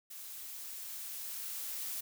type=noise with level ramp; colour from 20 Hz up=blue; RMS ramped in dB=-47 to -39 dBFS; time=0.1-2.01 s; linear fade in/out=10 ms; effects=none